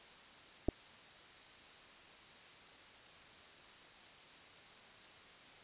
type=clicks; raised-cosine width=2 ms; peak=-20 dBFS; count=2; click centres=0.685 / 0.688 s; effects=white hiss -57 dBFS RMS until 5.63 s + resampled to 8000 Hz